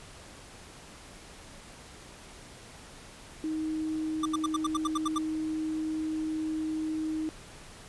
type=tone; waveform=sine; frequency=313.6 Hz; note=D#4; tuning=14 cents sharp; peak=-29 dBFS; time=3.44-7.29 s; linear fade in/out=0 ms
type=tone bursts; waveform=square; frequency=1183 Hz; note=D6; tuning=12 cents sharp; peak=-28 dBFS; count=10; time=4.23-5.183 s; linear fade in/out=5 ms; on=26 ms; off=77 ms
effects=pink hiss -49 dBFS RMS until 7.88 s + resampled to 24000 Hz